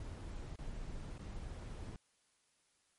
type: noise with dropouts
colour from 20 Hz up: brown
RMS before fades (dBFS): -45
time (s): 0-1.96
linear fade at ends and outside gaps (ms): 2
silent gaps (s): 0.559-0.587 / 1.181-1.192
effects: white hiss -75 dBFS RMS until 2.98 s + MP3 48 kbps